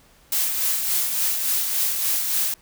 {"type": "noise with tremolo", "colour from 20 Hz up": "blue", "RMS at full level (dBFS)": -21, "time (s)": [0.32, 2.54], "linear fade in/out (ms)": 2, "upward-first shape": "sine", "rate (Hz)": 3.5, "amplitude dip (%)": 40, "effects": ["pink hiss -55 dBFS RMS until 2.61 s"]}